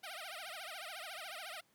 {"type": "tone with vibrato", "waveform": "10% pulse", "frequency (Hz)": 698.5, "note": "F5", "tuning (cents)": 0, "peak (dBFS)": -36, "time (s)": [0.03, 1.61], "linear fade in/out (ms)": 10, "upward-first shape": "triangle", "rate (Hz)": 14, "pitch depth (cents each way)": 270, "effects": ["pink hiss -72 dBFS RMS until 1.74 s", "high-pass 150 Hz 12 dB/octave"]}